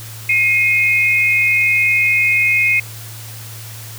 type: tone pair together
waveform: sine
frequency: 2146 / 2505 Hz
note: C7 / D#7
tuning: +43 / +11 cents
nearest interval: minor third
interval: 268 cents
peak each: -14 dBFS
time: 0.29-2.8 s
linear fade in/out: 5 ms
effects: added 111 Hz sine -32 dBFS peak until 3.98 s + white hiss -35 dBFS RMS until 3.98 s